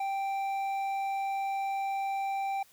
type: tone with hard clipping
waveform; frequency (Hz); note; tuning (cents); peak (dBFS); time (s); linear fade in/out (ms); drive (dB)
sine; 784; G5; 0; -31; 0-2.63; 5; 6
effects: white hiss -61 dBFS RMS until 2.72 s